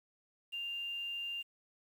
sine tone with quantisation, 2794 Hz, F7, in tune, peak -37 dBFS, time 0.52-1.43 s, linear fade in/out 20 ms, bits 10, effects none

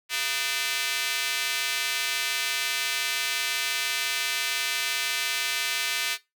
square tone with high-pass filter, 137.1 Hz, C#3, 19 cents flat, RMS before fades -28 dBFS, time 0.09-6.18 s, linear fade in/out 50 ms, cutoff 2400 Hz, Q 1.4, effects noise-tail reverb RT60 0.2 s tail -17 dB re dry

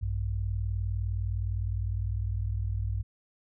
sine tone pair together, 58.27 / 98 Hz, A#1 / G2, 0 / 0 cents, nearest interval major sixth, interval 900 cents, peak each -31 / -30 dBFS, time 0.01-3.03 s, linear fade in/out 20 ms, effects none

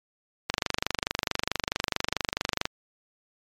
click train, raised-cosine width 0.2 ms, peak -7 dBFS, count 54, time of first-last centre 0.5-2.654 s, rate 24.6 Hz, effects MP3 96 kbps

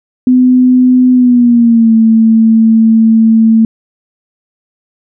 sine tone with pitch glide, 252.6 to 223.7 Hz, B3 to A3, +39 to +29 cents, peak -3 dBFS, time 0.27-3.65 s, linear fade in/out 2 ms, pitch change -210 cents, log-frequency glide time 1.12-1.94 s, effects none

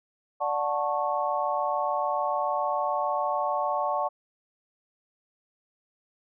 sine chord, D major seventh, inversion none, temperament just, 587.3 / 734.2 / 881 / 1101.2 Hz, D5 / F#5 / A5 / C#6, 0 / -14 / +2 / -12 cents, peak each -30 dBFS, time 0.4-4.09 s, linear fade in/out 20 ms, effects none

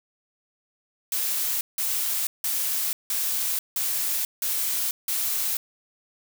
blue noise bursts, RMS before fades -26 dBFS, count 7, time 1.12-5.57 s, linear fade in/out 2 ms, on 490 ms, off 170 ms, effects none

